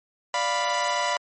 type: chord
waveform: sawtooth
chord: B diminished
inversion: first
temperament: equal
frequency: 587.3 / 698.5 / 987.8 Hz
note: D5 / F5 / B5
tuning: 0 / 0 / 0 cents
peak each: -26 / -25 / -21 dBFS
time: 0.34-1.17 s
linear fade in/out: 2 ms
effects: MP3 32 kbps